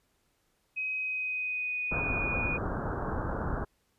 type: tone with pitch glide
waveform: sine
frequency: 2529 to 2460 Hz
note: D#7 to D#7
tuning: +28 to -20 cents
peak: -30 dBFS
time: 0.76-2.58 s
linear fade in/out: 20 ms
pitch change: -48 cents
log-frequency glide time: 0.95-2.21 s
type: low-pass noise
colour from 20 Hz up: pink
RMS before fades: -33 dBFS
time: 1.91-3.65 s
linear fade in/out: 10 ms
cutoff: 1600 Hz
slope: 96 dB/octave
effects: pink hiss -73 dBFS RMS until 3.98 s + resampled to 32000 Hz